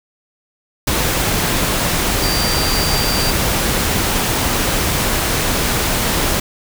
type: tone in noise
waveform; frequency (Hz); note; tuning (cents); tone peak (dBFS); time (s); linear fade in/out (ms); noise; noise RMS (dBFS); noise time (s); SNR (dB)
sine; 4699; D8; 0; -21; 2.22-3.31; 5; pink; -17; 0.87-6.4; -7
effects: none